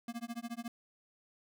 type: tone with tremolo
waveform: square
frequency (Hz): 234.7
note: A#3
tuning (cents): +12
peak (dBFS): -37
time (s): 0.08-0.68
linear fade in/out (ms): 2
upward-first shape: sine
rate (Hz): 14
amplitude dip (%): 100
effects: none